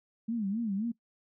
sine tone with vibrato, 213.4 Hz, G#3, 47 cents sharp, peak -29 dBFS, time 0.28-0.92 s, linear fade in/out 10 ms, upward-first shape sine, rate 3.8 Hz, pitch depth 180 cents each way, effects noise-tail reverb RT60 0.1 s tail -21 dB re dry

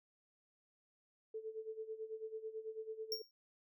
sine tone with tremolo, 440 Hz, A4, in tune, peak -40 dBFS, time 1.34-3.22 s, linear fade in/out 5 ms, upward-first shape sine, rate 9.1 Hz, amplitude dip 80%
square tone with exponential decay, 5530 Hz, F8, 18 cents flat, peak -35 dBFS, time 3.12-3.31 s, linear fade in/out 1 ms, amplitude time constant 40 ms
effects none

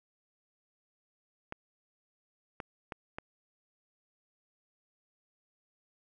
clicks, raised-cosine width 0.5 ms, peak -23 dBFS, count 4, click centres 1.524 / 2.602 / 2.922 / 3.185 s, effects none

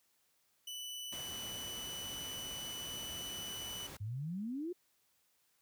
sawtooth tone, 2978 Hz, F#7, 11 cents sharp, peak -39 dBFS, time 0.67-3.87 s, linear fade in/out 5 ms
pink noise, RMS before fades -49 dBFS, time 1.12-3.97 s, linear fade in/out 5 ms
sine exponential sweep, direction up, 97.2 to 370 Hz, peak -37 dBFS, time 4-4.73 s, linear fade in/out 10 ms
effects white hiss -75 dBFS RMS until 5.61 s + high-pass 60 Hz 12 dB/octave

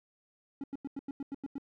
triangle tone bursts, 277.2 Hz, C#4, in tune, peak -33 dBFS, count 9, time 0.61-1.582 s, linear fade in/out 2 ms, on 28 ms, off 90 ms, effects none

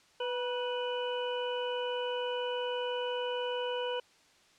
harmonic tone with a mistuned harmonic, 495.1 Hz, B4, 4 cents sharp, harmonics 1 / 2 / 3 / 5 / 6, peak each -33 / -39 / -44 / -48 / -40 dBFS, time 0.2-4 s, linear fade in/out 5 ms, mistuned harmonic 2, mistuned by -45 cents, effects white hiss -63 dBFS RMS until 4.58 s + low-pass 6000 Hz 12 dB/octave

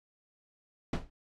brown noise with exponential decay, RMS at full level -22 dBFS, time 0.93-1.1 s, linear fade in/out 5 ms, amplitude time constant 35 ms, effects low-pass 6000 Hz 12 dB/octave + MP3 64 kbps

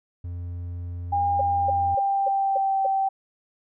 triangle tone, 87.5 Hz, F2, 4 cents sharp, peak -28 dBFS, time 0.24-1.95 s, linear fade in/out 5 ms
sine tone with pitch glide, 807 to 776.4 Hz, G#5 to G5, -50 to -17 cents, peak -20 dBFS, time 1.12-3.09 s, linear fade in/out 10 ms, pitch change -67 cents, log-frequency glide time 1.29-2.79 s
sine tone bursts, 554.4 Hz, C#5, in tune, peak -23 dBFS, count 6, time 1.39-2.866 s, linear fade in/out 5 ms, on 21 ms, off 270 ms
effects none

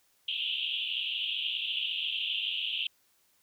white band-pass noise, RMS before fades -33 dBFS, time 0.28-2.87 s, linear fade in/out 2 ms, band 2700 to 3400 Hz, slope 96 dB/octave, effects white hiss -69 dBFS RMS until 3.42 s

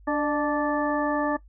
harmonic tone with a mistuned harmonic, 292 Hz, D4, 10 cents flat, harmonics 1 / 2 / 3 / 4 / 6, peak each -25 / -28 / -30 / -31 / -33 dBFS, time 0.07-1.37 s, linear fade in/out 10 ms, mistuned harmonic 2, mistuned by +44 cents, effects noise-tail reverb RT60 0.1 s tail -17 dB re dry + added 50 Hz sine -48 dBFS peak until 1.48 s

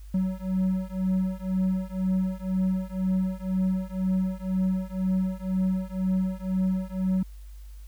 triangle beating tone pair, 186.4 / 188.4 Hz, F#3 / F#3, +13 / +32 cents, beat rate 2 Hz, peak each -25 dBFS, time 0.14-7.23 s, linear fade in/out 5 ms, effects added 50 Hz sine -40 dBFS peak until 7.87 s + white hiss -61 dBFS RMS until 7.87 s

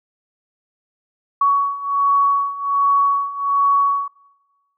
sine beating tone pair, 1121 / 1122.3 Hz, C#6 / C#6, +19 / +21 cents, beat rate 1.3 Hz, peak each -19 / -16 dBFS, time 1.41-4.08 s, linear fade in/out 5 ms, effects noise-tail reverb RT60 1.0 s tail -18 dB re dry

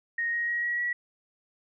sine tone with pitch steps, 1864.7 / 1880.9 / 1897.3 / 1913.8 / 1930.5 Hz, A#6 / A#6 / A#6 / A#6 / B6, 0 / +15 / +30 / +45 / -40 cents, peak -26 dBFS, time 0.18-0.93 s, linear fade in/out 5 ms, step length 150 ms, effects none

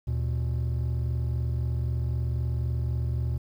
triangle tone pair together, 76.14 / 120 Hz, D#2 / B2, -37 / -49 cents, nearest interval minor sixth, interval 788 cents, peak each -25 dBFS, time 0.07-3.38 s, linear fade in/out 10 ms, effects tanh soft clip ceiling -19 dBFS + 10-bit

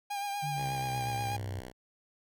45% pulse tone with vibrato, 807 Hz, G#5, 50 cents flat, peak -33 dBFS, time 0.1-1.37 s, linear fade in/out 10 ms, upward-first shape triangle, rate 8.3 Hz, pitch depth 36 cents each way
sine linear sweep, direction down, 150 to 92.5 Hz, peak -35 dBFS, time 0.42-1.61 s, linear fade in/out 20 ms
5% pulse tone with pitch glide, 65.41 to 62.85 Hz, C2 to B1, 0 to +31 cents, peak -31 dBFS, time 0.55-1.73 s, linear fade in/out 50 ms, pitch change -69 cents, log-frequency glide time 1.13-1.4 s
effects none

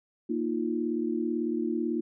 sine chord, Bb suspended fourth, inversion none, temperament equal, 233.1 / 311.1 / 349.2 Hz, Bb3 / Eb4 / F4, 0 / 0 / 0 cents, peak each -31 dBFS, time 0.29-2.01 s, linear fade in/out 10 ms, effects none

